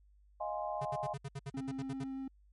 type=chord; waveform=sine; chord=F minor seventh; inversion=third; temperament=equal; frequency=622.3 / 698.5 / 830.6 / 1046.5 Hz; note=Eb5 / F5 / Ab5 / C6; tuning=0 / 0 / 0 / 0 cents; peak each=-39 / -41 / -40 / -43 dBFS; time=0.4-1.14 s; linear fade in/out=10 ms
type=tone bursts; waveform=square; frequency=138.59 Hz; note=C#3; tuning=in tune; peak=-39 dBFS; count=12; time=0.81-2.042 s; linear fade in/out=10 ms; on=44 ms; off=64 ms
type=tone with vibrato; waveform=triangle; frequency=267 Hz; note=C4; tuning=35 cents sharp; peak=-36 dBFS; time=1.54-2.28 s; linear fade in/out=5 ms; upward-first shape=triangle; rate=8 Hz; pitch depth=8 cents each way
effects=added 50 Hz sine -61 dBFS peak until 2.52 s + MP3 48 kbps